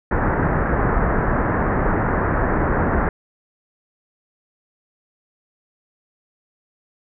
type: low-pass noise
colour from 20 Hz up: pink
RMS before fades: -19 dBFS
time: 0.11-3.09 s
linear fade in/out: 2 ms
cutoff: 1800 Hz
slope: 48 dB/octave
effects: none